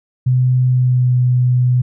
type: tone with pitch glide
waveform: sine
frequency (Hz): 127 to 124.96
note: B2 to B2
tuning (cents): +49 to +21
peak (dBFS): -10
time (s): 0.26-1.82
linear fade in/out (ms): 10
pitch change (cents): -28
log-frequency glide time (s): 0.66-1.15
effects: none